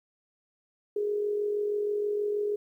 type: tone with amplitude modulation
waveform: sine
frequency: 414.8 Hz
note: G#4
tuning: 2 cents flat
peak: -24 dBFS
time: 0.96-2.56 s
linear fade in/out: 5 ms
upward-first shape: sine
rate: 46.3 Hz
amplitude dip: 45%
effects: 11-bit